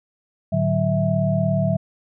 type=tone cluster; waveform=sine; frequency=108.9 / 149.3 / 186.4 / 653 Hz; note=A2 / D3 / F#3 / E5; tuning=-17 / +29 / +13 / -17 cents; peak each=-24 / -22 / -22 / -23 dBFS; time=0.52-1.77 s; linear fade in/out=10 ms; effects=none